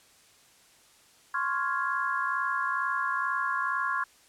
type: chord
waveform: sine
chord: Db major seventh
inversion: third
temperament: equal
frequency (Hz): 1046.5 / 1108.7 / 1396.9 / 1661.2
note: C6 / Db6 / F6 / Ab6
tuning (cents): 0 / 0 / 0 / 0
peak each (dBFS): -32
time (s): 1.34-4.04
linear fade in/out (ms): 5
effects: white hiss -59 dBFS RMS until 4.28 s + low-pass 10000 Hz 12 dB/octave